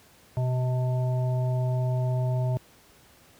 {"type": "harmonic tone with a mistuned harmonic", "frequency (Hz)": 127.3, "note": "C3", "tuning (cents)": -47, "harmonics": [1, 3, 5, 7], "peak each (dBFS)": [-23, -40, -34, -41], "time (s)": [0.37, 2.57], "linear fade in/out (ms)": 0, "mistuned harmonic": 1, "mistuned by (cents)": -20, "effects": ["pink hiss -56 dBFS RMS until 3.39 s", "high-pass 60 Hz 12 dB/octave"]}